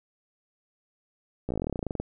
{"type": "slowing click train", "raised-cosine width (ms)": 2, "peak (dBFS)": -17, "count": 19, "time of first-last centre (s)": [1.49, 2], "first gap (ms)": 15, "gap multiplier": 1.07, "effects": []}